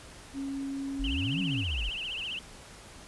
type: tone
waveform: sine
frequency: 274.5 Hz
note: C#4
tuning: 17 cents flat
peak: -32 dBFS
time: 0.33-1.65 s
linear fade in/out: 50 ms
type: exponential two-way sweep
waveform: sine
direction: up then down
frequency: 38.62 to 196 to 42.59 Hz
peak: -30 dBFS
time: 0.99-1.9 s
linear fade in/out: 10 ms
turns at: 1.41 s
type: tone with vibrato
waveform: sine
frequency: 2861 Hz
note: F7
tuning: 41 cents sharp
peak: -33 dBFS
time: 1.04-2.39 s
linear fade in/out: 2 ms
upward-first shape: triangle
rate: 15 Hz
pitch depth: 200 cents each way
effects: pink hiss -49 dBFS RMS until 3.07 s + resampled to 24000 Hz